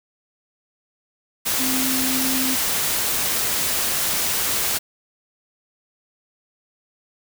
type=tone in noise; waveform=sine; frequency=260.7 Hz; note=C4; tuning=6 cents flat; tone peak=-24 dBFS; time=1.59-2.56 s; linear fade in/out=20 ms; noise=white; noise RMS=-22 dBFS; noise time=1.45-4.79 s; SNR=-5 dB; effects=none